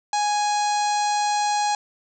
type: harmonic tone with a mistuned harmonic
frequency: 830.6 Hz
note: G#5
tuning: in tune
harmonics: 1 / 2 / 3 / 4 / 5 / 6 / 7 / 8 / 9 / 10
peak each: -20 / -34 / -35 / -39 / -32 / -40 / -36 / -36 / -37 / -46 dBFS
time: 0.13-1.75 s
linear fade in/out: 2 ms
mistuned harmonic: 6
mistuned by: -19 cents
effects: none